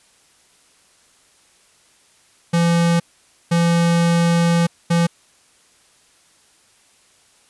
square tone bursts at uneven times, 169.8 Hz, F3, 48 cents flat, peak -14 dBFS, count 3, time 2.53-3 / 3.51-4.67 / 4.9-5.07 s, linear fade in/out 10 ms, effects white hiss -55 dBFS RMS until 7.49 s + resampled to 24000 Hz

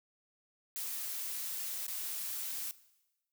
blue noise with dropouts, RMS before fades -39 dBFS, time 0.76-2.71 s, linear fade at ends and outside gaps 0 ms, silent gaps 1.866-1.882 s, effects noise-tail reverb RT60 1.0 s tail -18 dB re dry

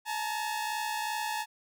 sawtooth tone pair together, 856 / 918.7 Hz, A5 / A#5, -48 / -25 cents, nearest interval minor second, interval 123 cents, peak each -29 / -32 dBFS, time 0.05-1.46 s, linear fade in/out 50 ms, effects none

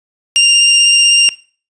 sawtooth tone with vibrato, 2794 Hz, F7, in tune, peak -3 dBFS, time 0.36-1.29 s, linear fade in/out 0 ms, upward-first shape sine, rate 16 Hz, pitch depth 10 cents each way, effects noise-tail reverb RT60 0.4 s tail -20 dB re dry + resampled to 22050 Hz

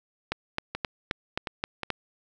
two click trains, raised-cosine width 0.3 ms, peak -11 / -15 dBFS, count 7 / 4, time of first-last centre 0.32-1.903 / 0.75-1.833 s, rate 3.79 / 2.77 Hz, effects none

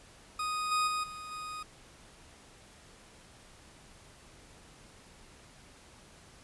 40% pulse tone with level steps, 1244.5 Hz, D#6, in tune, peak -31 / -26 / -30 / -41 / -38 dBFS, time 0.39-1.63 s, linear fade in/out 5 ms, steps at 0.71 / 0.87 / 1.03 / 1.31 s, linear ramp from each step 10 ms, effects pink hiss -56 dBFS RMS until 6.43 s + resampled to 24000 Hz

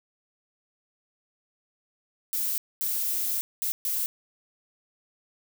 violet noise bursts at uneven times, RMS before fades -28 dBFS, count 4, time 2.33-2.58 / 2.81-3.41 / 3.62-3.72 / 3.85-4.06 s, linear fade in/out 0 ms, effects none

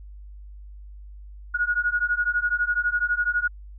sine beating tone pair, 1442 / 1454 Hz, F#6 / F#6, -45 / -31 cents, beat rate 12 Hz, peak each -24 dBFS, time 1.54-3.48 s, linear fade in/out 10 ms, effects added 50 Hz sine -39 dBFS peak until 3.78 s

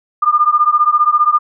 sine beating tone pair, 1200 / 1215 Hz, D6 / D#6, +37 / -42 cents, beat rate 15 Hz, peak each -12 dBFS, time 0.22-1.39 s, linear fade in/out 10 ms, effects none

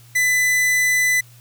45% pulse tone, 2000 Hz, B6, 21 cents sharp, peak -15 dBFS, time 0.15-1.21 s, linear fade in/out 10 ms, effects added 119 Hz sine -45 dBFS peak until 1.4 s + white hiss -51 dBFS RMS until 1.4 s

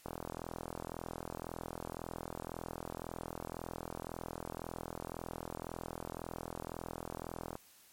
click train, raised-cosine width 1 ms, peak -26 dBFS, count 315, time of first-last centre 0.06-7.554 s, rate 41.9 Hz, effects white hiss -62 dBFS RMS until 7.92 s + MP3 64 kbps

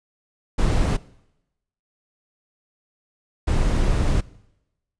brown noise bursts at uneven times, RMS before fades -19 dBFS, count 2, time 0.58-0.97 / 3.47-4.21 s, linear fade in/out 10 ms, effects noise-tail reverb RT60 0.9 s tail -21 dB re dry + resampled to 22050 Hz

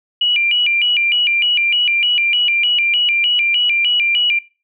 sine tone with vibrato, 2637 Hz, E7, in tune, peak -12 dBFS, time 0.21-4.39 s, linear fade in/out 5 ms, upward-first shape square, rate 3.3 Hz, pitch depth 180 cents each way, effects noise-tail reverb RT60 0.3 s tail -19 dB re dry

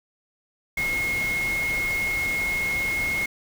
sine tone in noise, 2160 Hz, C#7, 45 cents flat, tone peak -23 dBFS, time 0.77-3.26 s, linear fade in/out 5 ms, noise pink, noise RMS -34 dBFS, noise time 0.77-3.26 s, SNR +8 dB, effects none

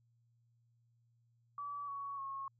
sine tone with pitch steps, 1149 / 1119.5 / 1090.8 Hz, D6 / C#6 / C#6, -38 / +17 / -28 cents, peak -40 dBFS, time 1.58-2.48 s, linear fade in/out 2 ms, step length 300 ms, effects added 117 Hz sine -70 dBFS peak until 2.59 s

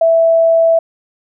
sine tone, 659.3 Hz, E5, in tune, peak -7 dBFS, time 0.01-0.79 s, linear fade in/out 5 ms, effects none

